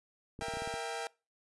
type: clicks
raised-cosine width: 3 ms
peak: -32 dBFS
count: 8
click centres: 0.391 / 0.422 / 0.484 / 0.538 / 0.571 / 0.621 / 0.675 / 0.74 s
type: chord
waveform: sawtooth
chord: E diminished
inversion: second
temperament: equal with one note detuned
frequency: 466.2 / 659.3 / 794.9 Hz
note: Bb4 / E5 / G5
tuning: 0 / 0 / +24 cents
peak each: -37 / -38 / -36 dBFS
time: 0.41-1.07 s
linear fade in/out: 0 ms
effects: noise-tail reverb RT60 0.3 s tail -24 dB re dry + resampled to 24000 Hz